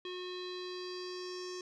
square tone with low-pass filter sweep, 363.1 Hz, F#4, 33 cents flat, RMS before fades -42 dBFS, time 0.05-1.61 s, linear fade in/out 2 ms, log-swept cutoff 3500 to 5900 Hz, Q 6.1, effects none

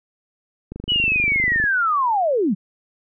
click train, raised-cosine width 3 ms, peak -18 dBFS, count 24, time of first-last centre 0.72-1.64 s, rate 25 Hz
sine linear sweep, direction down, 2980 to 162.9 Hz, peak -16 dBFS, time 0.88-2.55 s, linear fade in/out 20 ms
effects none

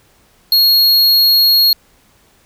square tone, 4300 Hz, C8, 47 cents sharp, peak -8 dBFS, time 0.52-1.73 s, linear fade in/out 2 ms, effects pink hiss -52 dBFS RMS until 2.45 s

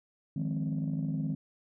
sine chord, F minor seventh, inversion third, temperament equal, 155.56 / 174.61 / 207.7 / 261.6 Hz, Eb3 / F3 / Ab3 / C4, 0 / 0 / 0 / 0 cents, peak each -31 / -37 / -36 / -35 dBFS, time 0.36-1.35 s, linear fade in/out 5 ms, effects tanh soft clip ceiling -24 dBFS

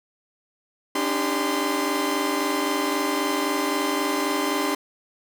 sawtooth tone cluster, 281.3 / 305.1 / 396.4 / 1032 Hz, C#4 / D#4 / G4 / C6, +26 / -34 / +19 / -24 cents, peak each -24 dBFS, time 0.95-4.75 s, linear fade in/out 5 ms, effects none

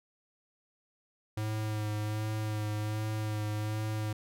square tone with vibrato, 107.1 Hz, A2, 46 cents flat, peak -32 dBFS, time 1.37-4.13 s, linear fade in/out 5 ms, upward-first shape sine, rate 1.3 Hz, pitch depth 21 cents each way, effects none

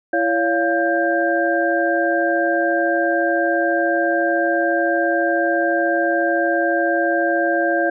sine tone cluster, 335.4 / 564 / 698 / 1586 Hz, E4 / C#5 / F5 / G6, +30 / +30 / -1 / +20 cents, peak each -21 dBFS, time 0.13-7.9 s, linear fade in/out 5 ms, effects none

